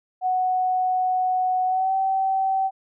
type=tone with pitch glide; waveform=sine; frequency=740 to 768.8 Hz; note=F#5 to G5; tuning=0 to -34 cents; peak=-19 dBFS; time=0.21-2.71 s; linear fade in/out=50 ms; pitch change=+66 cents; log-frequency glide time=1.66-1.94 s; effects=none